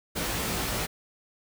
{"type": "noise with comb filter", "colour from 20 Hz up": "pink", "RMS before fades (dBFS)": -30, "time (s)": [0.15, 0.87], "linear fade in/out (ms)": 20, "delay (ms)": 18, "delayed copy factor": 1, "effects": []}